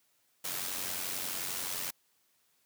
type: noise with amplitude modulation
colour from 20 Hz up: white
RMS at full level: -34 dBFS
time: 0.44-1.91 s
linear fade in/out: 10 ms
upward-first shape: sine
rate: 91.2 Hz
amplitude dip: 55%
effects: white hiss -72 dBFS RMS until 2.65 s + high-pass 80 Hz 12 dB/octave